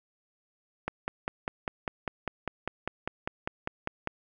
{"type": "click train", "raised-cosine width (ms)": 0.5, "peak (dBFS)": -15, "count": 17, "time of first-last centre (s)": [0.88, 4.074], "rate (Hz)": 5.01, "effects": []}